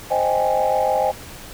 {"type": "chord", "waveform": "sine", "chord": "Ab major seventh", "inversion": "first", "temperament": "equal", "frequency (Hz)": [523.3, 622.3, 784, 830.6], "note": ["C5", "Eb5", "G5", "Ab5"], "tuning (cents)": [0, 0, 0, 0], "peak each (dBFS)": -21, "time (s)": [0.1, 1.12], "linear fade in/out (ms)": 20, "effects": ["tanh soft clip ceiling -9 dBFS", "pink hiss -38 dBFS RMS until 1.53 s"]}